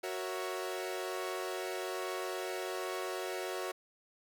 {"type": "chord", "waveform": "sawtooth", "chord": "F# dominant seventh", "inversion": "none", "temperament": "equal", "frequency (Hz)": [370, 466.2, 554.4, 659.3], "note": ["F#4", "A#4", "C#5", "E5"], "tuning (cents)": [0, 0, 0, 0], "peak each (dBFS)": [-35, -40, -39, -40], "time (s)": [0.03, 3.72], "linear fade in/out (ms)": 10, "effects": []}